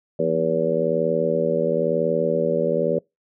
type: harmonic tone with a mistuned harmonic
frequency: 81 Hz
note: E2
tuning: 30 cents flat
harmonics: 2 / 3 / 4 / 5 / 6 / 7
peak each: -28 / -29 / -31 / -26 / -23 / -23 dBFS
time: 0.19-2.99 s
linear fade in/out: 5 ms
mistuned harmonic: 2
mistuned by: +74 cents
effects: noise-tail reverb RT60 0.2 s tail -26 dB re dry